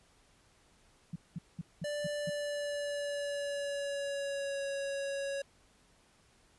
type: tone bursts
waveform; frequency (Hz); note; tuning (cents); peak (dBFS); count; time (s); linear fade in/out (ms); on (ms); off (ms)
sine; 167.5; E3; +28; -35; 6; 1.13-2.298; 5; 28; 200
type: tone with pitch glide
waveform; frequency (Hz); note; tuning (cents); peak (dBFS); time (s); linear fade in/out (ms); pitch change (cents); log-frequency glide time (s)
square; 587.3 to 555.3; D5 to C#5; 0 to +3; -35; 1.84-5.42; 5; -97; 2.15-4.64
effects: pink hiss -66 dBFS RMS until 6.58 s + resampled to 24000 Hz